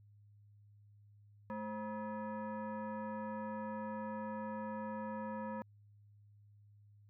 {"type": "tone with frequency modulation", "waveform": "sine", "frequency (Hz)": 216.1, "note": "A3", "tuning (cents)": -31, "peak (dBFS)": -39, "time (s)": [1.5, 5.62], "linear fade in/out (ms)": 0, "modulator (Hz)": 745, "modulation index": 1.2, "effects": ["added 103 Hz sine -60 dBFS peak until 7.09 s"]}